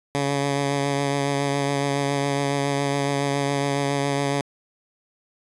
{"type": "tone with vibrato", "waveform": "10% pulse", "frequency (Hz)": 140.7, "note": "C#3", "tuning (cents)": 26, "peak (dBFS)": -13, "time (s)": [0.15, 4.41], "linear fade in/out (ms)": 0, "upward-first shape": "triangle", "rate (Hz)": 7.2, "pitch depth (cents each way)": 22, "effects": ["resampled to 24000 Hz"]}